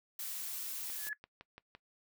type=noise; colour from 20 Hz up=blue; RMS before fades=-41 dBFS; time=0.19-1.09 s; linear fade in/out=2 ms
type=click train; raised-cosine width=0.3 ms; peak=-34 dBFS; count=6; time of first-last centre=0.9-1.75 s; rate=5.88 Hz
type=tone with exponential growth; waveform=sine; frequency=1707 Hz; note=G#6; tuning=47 cents sharp; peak=-32 dBFS; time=0.9-1.13 s; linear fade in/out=1 ms; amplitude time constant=49 ms
effects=noise-tail reverb RT60 0.1 s tail -20 dB re dry